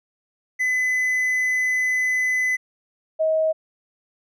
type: tone pair in turn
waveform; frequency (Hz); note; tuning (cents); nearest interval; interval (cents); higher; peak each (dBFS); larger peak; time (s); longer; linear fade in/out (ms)
triangle / sine; 2013 / 634.1; B6 / D#5; +33 / +33; octave + minor sixth; 2000; first; -17; neither; 0.59-2.57 / 3.19-3.53; first; 20
effects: none